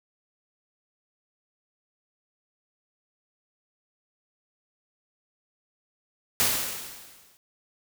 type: noise with exponential decay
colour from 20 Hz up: white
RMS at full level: -21 dBFS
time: 6.4-7.37 s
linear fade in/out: 0 ms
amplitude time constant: 210 ms
effects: none